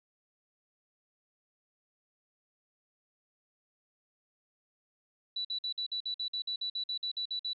sine tone bursts, 3951 Hz, B7, in tune, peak -32 dBFS, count 16, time 5.36-7.533 s, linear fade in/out 5 ms, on 88 ms, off 51 ms, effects none

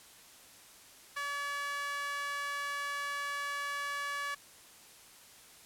sawtooth tone with high-pass filter, 570 Hz, C#5, 48 cents sharp, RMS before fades -37 dBFS, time 1.16-4.35 s, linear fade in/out 10 ms, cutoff 1400 Hz, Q 7.3, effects white hiss -56 dBFS RMS until 5.65 s + low-pass 12000 Hz 12 dB/octave

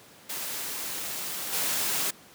white noise with level steps, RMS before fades -34 / -28 dBFS, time 0.29-2.11 s, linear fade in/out 10 ms, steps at 1.52 s, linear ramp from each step 20 ms, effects pink hiss -52 dBFS RMS until 2.34 s + high-pass 150 Hz 12 dB/octave

